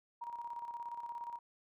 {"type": "tone with tremolo", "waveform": "sine", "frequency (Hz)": 946, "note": "A#5", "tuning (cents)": 25, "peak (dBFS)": -39, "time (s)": [0.21, 1.39], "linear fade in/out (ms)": 10, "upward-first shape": "square", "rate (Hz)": 17, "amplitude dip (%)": 55, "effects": []}